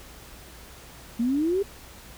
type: exponential sweep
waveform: sine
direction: up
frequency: 226.1 to 410.4 Hz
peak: -21 dBFS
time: 1.19-1.63 s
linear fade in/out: 10 ms
effects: added 60 Hz sine -50 dBFS peak until 2.17 s + pink hiss -47 dBFS RMS until 2.17 s